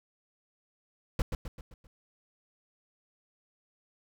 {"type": "noise with echo", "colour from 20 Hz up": "brown", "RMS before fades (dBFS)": -26, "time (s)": [1.19, 1.22], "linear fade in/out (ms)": 2, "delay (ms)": 130, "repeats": 5, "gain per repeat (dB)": -6, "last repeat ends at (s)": 1.87, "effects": []}